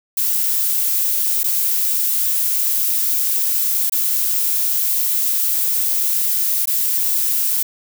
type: noise with dropouts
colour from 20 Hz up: violet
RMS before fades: -18 dBFS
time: 0.17-7.63 s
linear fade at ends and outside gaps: 5 ms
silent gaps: 1.433-1.441 / 3.897-3.921 / 6.656-6.673 s
effects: none